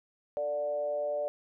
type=tone with frequency modulation; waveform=sine; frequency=587 Hz; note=D5; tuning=1 cent flat; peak=-29 dBFS; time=0.37-1.28 s; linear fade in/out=0 ms; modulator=142 Hz; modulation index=0.51; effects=none